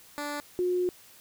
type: tone pair in turn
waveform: 10% pulse / sine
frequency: 291.9 / 360.2 Hz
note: D4 / F#4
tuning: -10 / -46 cents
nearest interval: major third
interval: 364 cents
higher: second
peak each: -24 dBFS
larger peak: neither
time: 0.18-0.4 / 0.59-0.89 s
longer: second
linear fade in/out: 0 ms
effects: white hiss -54 dBFS RMS until 1.2 s